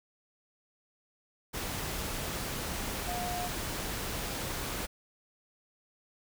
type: tone in noise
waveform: sine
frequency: 713 Hz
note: F5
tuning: 36 cents sharp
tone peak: -35 dBFS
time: 3.07-3.49 s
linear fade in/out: 20 ms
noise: pink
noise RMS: -36 dBFS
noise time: 1.53-4.87 s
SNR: -2 dB
effects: none